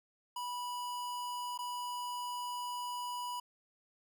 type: tone with dropouts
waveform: square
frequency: 980 Hz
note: B5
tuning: 14 cents flat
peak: -38 dBFS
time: 0.36-3.4 s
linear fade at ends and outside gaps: 5 ms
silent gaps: 1.577-1.588 s
effects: none